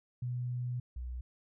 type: tone pair in turn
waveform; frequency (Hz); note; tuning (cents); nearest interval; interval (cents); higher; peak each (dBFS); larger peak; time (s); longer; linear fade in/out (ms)
sine; 123.47 / 61.73; B2 / B1; 0 / 0; octave; 1200; first; -33 / -37; first; 0.22-0.8 / 0.96-1.21; first; 5
effects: none